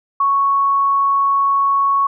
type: tone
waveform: sine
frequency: 1108.7 Hz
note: C#6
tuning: in tune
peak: -12 dBFS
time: 0.2-2.07 s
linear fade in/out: 5 ms
effects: none